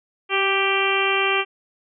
harmonic tone with a mistuned harmonic, 392 Hz, G4, in tune, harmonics 1 / 2 / 3 / 4 / 5 / 6 / 7 / 8, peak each -24 / -28 / -25 / -29 / -29 / -24 / -25 / -28 dBFS, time 0.29-1.45 s, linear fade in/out 50 ms, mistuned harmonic 1, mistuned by -17 cents, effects none

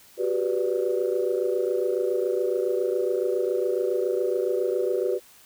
sine chord, G major seventh, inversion third, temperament equal with one note detuned, 370 / 397.2 / 493.9 / 587.3 Hz, F#4 / G4 / B4 / D5, 0 / +23 / 0 / 0 cents, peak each -26 / -27 / -26 / -32 dBFS, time 0.17-5.2 s, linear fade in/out 50 ms, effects tanh soft clip ceiling -13 dBFS + white hiss -53 dBFS RMS until 5.45 s

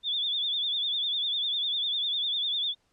sine tone with vibrato, 3520 Hz, A7, in tune, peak -26 dBFS, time 0.03-2.75 s, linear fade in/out 50 ms, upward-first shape triangle, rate 10 Hz, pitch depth 99 cents each way, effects pink hiss -71 dBFS RMS until 2.92 s + low-pass 8000 Hz 12 dB/octave

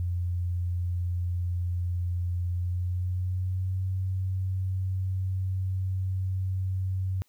sine tone with pitch glide, 88.2 to 93.99 Hz, F2 to F#2, +18 to +28 cents, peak -26 dBFS, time 0-7.22 s, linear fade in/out 0 ms, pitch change +110 cents, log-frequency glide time 2.5-3.83 s, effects white hiss -68 dBFS RMS until 7.28 s

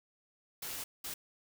white noise bursts at uneven times, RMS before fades -41 dBFS, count 2, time 0.62-0.84 / 1.04-1.14 s, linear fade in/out 5 ms, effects none

